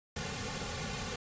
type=noise with comb filter; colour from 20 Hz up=pink; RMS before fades=-38 dBFS; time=0.16-1.16 s; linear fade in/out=5 ms; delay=3.1 ms; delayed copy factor=-0.85; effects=resampled to 16000 Hz